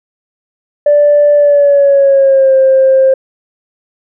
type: tone with pitch glide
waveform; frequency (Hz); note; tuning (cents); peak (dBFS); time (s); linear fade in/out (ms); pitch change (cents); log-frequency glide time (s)
sine; 585 to 530.3; D5 to C5; -7 to +23; -3; 0.86-3.14; 5; -170; 1.35-2.55
effects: tanh soft clip ceiling 0 dBFS